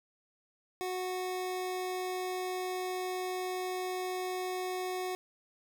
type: tone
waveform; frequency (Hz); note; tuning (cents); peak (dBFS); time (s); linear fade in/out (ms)
25% pulse; 367.9; F#4; -10; -30; 0.81-5.15; 0
effects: none